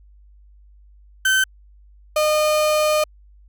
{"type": "tone pair in turn", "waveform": "35% pulse", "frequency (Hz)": [1538, 610.4], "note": ["G6", "D#5"], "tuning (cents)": [-33, -33], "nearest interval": "octave + major third", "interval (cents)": 1600, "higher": "first", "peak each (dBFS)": [-13, -14], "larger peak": "first", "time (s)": [[1.25, 1.44], [2.16, 3.04]], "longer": "second", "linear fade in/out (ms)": 5, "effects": ["added 50 Hz sine -46 dBFS peak until 3.48 s"]}